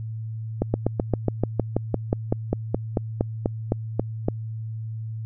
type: slowing click train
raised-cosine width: 2 ms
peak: -7 dBFS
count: 20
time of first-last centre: 0.62-4.285 s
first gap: 120 ms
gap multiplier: 1.05
effects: added 111 Hz sine -29 dBFS peak until 5.25 s